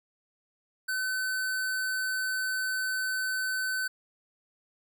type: tone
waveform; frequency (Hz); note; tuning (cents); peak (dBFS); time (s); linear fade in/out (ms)
square; 1520; F#6; +46; -29; 0.88-3.88; 10
effects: none